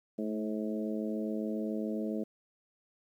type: harmonic tone with a mistuned harmonic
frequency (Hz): 107.2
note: A2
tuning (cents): -45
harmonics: 2 / 3 / 4 / 5 / 6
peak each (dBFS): -34 / -38 / -40 / -42 / -44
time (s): 0.18-2.24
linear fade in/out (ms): 10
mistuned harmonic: 2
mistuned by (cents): +20
effects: 11-bit